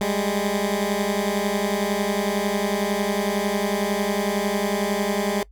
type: beating tone pair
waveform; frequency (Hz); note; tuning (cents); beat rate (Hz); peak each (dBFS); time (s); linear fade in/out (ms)
15% pulse; 198.1 / 209.1; G3 / G#3; +18 / +12; 11; -18; 0.01-5.43; 2
effects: noise-tail reverb RT60 0.1 s tail -22 dB re dry + added 49 Hz sine -46 dBFS peak until 5.51 s